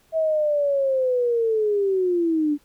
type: linear sweep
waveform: sine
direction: down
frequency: 650 to 287.3 Hz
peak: -18 dBFS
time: 0.12-2.58 s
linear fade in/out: 50 ms
effects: pink hiss -60 dBFS RMS until 2.64 s